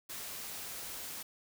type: noise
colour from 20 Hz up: white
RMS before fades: -43 dBFS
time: 0.09-1.23 s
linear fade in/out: 10 ms
effects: none